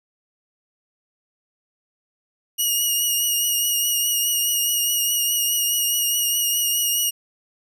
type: tone with vibrato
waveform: 10% pulse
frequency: 2879 Hz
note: F#7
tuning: 48 cents flat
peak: -11 dBFS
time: 2.58-7.11 s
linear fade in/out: 20 ms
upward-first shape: triangle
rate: 4.8 Hz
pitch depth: 32 cents each way
effects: none